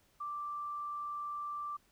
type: tone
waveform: sine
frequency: 1174.7 Hz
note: D6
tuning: in tune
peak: -37 dBFS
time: 0.2-1.77 s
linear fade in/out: 10 ms
effects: pink hiss -70 dBFS RMS until 1.91 s